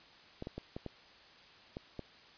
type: clicks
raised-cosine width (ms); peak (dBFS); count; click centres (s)
2; -27; 7; 0.424 / 0.471 / 0.58 / 0.765 / 0.863 / 1.769 / 1.993
effects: white hiss -58 dBFS RMS until 2.37 s + resampled to 11025 Hz